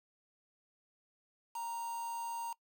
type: tone with quantisation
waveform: triangle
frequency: 929 Hz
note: A#5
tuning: 6 cents flat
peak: -36 dBFS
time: 1.55-2.53 s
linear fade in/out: 5 ms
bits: 8
effects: noise-tail reverb RT60 0.1 s tail -22 dB re dry